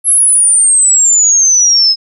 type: exponential sweep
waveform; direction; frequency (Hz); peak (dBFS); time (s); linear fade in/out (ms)
sine; down; 11175 to 5100; -5; 0.04-1.96; 50
effects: none